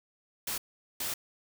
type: noise bursts at uneven times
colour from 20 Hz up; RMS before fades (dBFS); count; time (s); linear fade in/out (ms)
white; -34; 2; 0.47-0.58 / 1-1.14; 5
effects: none